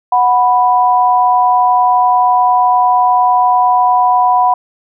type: tone pair together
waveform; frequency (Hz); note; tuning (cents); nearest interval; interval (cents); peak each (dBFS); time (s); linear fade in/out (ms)
sine; 736.4 / 987.8; F#5 / B5; -8 / 0; perfect fourth; 508; -10; 0.12-4.54; 5
effects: none